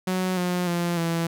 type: tone with pitch steps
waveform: sawtooth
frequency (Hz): 185 / 178.8 / 172.81 / 167.02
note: F#3 / F3 / F3 / E3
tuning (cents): 0 / +41 / -18 / +23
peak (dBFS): -19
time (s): 0.07-1.27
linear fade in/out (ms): 5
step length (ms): 300
effects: none